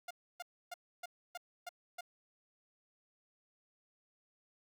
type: tone bursts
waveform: sawtooth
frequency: 706 Hz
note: F5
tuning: 19 cents sharp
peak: -38 dBFS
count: 7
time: 0.08-2.009 s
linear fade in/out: 5 ms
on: 27 ms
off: 290 ms
effects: none